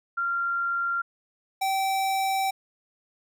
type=tone pair in turn; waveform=sine / square; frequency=1384 / 773.2 Hz; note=F6 / G5; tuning=-16 / -24 cents; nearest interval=minor seventh; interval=1008 cents; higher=first; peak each=-24 dBFS; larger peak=neither; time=0.17-1.02 / 1.61-2.51 s; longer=second; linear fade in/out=10 ms; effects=none